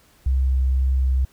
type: tone with vibrato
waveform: sine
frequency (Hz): 65.41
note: C2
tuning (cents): 0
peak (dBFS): -16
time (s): 0.26-1.25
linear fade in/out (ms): 5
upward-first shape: sine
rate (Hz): 2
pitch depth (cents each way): 8
effects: pink hiss -56 dBFS RMS until 1.32 s